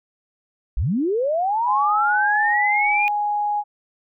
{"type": "linear sweep", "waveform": "sine", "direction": "up", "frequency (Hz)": [37.69, 2460], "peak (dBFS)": -18, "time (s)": [0.77, 3.08], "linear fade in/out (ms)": 0}
{"type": "tone with pitch glide", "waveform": "sine", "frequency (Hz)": [836, 830.2], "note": ["G#5", "G#5"], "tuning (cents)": [11, -1], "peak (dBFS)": -19, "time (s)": [1.65, 3.64], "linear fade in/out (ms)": 50, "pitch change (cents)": -12, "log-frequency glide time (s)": [2.22, 2.76]}
{"effects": []}